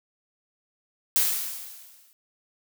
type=noise with exponential decay; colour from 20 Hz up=blue; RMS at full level=-20 dBFS; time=1.16-2.13 s; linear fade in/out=0 ms; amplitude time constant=210 ms; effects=none